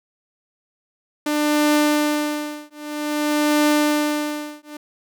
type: tone with tremolo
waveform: sawtooth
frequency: 298.3 Hz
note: D4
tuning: 27 cents sharp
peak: -10 dBFS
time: 1.26-4.77 s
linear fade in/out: 5 ms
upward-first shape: triangle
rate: 0.52 Hz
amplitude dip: 100%
effects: none